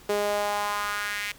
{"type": "tone with high-pass filter sweep", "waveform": "sawtooth", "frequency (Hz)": 205.7, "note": "G#3", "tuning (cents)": -16, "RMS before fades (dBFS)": -28, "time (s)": [0.09, 1.32], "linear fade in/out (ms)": 5, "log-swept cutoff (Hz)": [440, 2200], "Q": 2.8, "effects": ["pink hiss -51 dBFS RMS until 1.38 s"]}